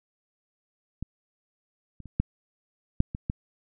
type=clicks; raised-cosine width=5 ms; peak=-20 / -30 / -30 / -10 / -7 / -20 / -15 dBFS; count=7; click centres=1.026 / 2.003 / 2.057 / 2.2 / 3.004 / 3.149 / 3.299 s; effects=none